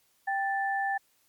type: tone pair together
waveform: sine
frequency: 787.4 / 1760 Hz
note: G5 / A6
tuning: +8 / 0 cents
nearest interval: octave + major second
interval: 1392 cents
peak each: -28 / -31 dBFS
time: 0.27-0.98 s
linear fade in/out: 10 ms
effects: white hiss -68 dBFS RMS until 1.28 s + MP3 96 kbps